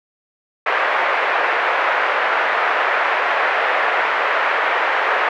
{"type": "band-pass noise", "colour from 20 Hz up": "white", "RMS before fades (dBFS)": -18, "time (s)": [0.66, 5.29], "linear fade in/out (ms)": 5, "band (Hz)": [490, 2000], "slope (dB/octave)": 24, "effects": []}